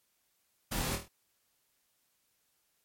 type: noise with echo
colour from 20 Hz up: pink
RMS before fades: -35 dBFS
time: 0.71-0.96 s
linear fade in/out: 10 ms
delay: 25 ms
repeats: 5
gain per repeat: -5 dB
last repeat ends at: 1.085 s
effects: white hiss -75 dBFS RMS until 2.84 s + MP3 64 kbps